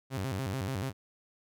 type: tone with vibrato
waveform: sawtooth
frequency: 112.9 Hz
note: A2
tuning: 45 cents sharp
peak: -28 dBFS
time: 0.1-0.93 s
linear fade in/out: 50 ms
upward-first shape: square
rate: 6.9 Hz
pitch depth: 290 cents each way
effects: none